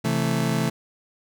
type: chord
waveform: 35% pulse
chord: A minor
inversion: first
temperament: just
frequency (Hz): 132 / 165 / 220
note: C3 / E3 / A3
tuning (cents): +16 / +2 / 0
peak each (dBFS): -24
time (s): 0.04-0.7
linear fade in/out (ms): 10
effects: none